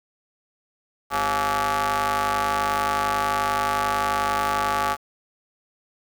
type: ring-modulated tone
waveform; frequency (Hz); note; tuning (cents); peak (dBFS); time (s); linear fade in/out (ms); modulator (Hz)
sawtooth; 149.9; D3; +36; -14; 1.1-4.97; 50; 1000
effects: 8-bit